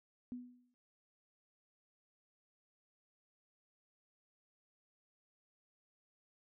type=tone with exponential decay; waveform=sine; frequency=246.9 Hz; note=B3; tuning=in tune; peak=-39 dBFS; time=0.32-0.74 s; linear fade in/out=0 ms; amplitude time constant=90 ms; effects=none